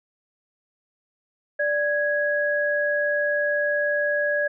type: tone pair together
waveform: sine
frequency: 587.3 / 1661.2 Hz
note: D5 / G#6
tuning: 0 / 0 cents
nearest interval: octave + tritone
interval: 1800 cents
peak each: -23 dBFS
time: 1.59-4.48 s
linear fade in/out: 10 ms
effects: none